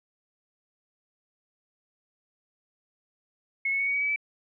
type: tone with pitch steps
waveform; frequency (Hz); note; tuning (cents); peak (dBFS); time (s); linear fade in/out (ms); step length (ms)
sine; 2183 / 2203 / 2224 / 2244 / 2265 / 2286 / 2307; C#7 / C#7 / C#7 / C#7 / C#7 / D7 / D7; -27 / -11 / +5 / +21 / +37 / -47 / -31; -24; 3.65-4.161; 5; 73
effects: none